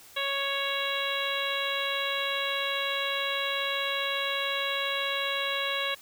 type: harmonic tone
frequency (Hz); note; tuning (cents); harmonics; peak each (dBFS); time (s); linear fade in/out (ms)
554.4; C#5; 0; 1 / 2 / 3 / 4 / 5 / 6 / 7; -35 / -35 / -35 / -35 / -35 / -35 / -35; 0.16-5.95; 10
effects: white hiss -52 dBFS RMS until 6.01 s